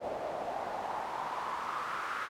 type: noise with band-pass filter sweep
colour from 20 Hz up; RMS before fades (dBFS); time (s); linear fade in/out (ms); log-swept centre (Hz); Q
pink; -37; 0-2.29; 50; 590 to 1400; 4
effects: none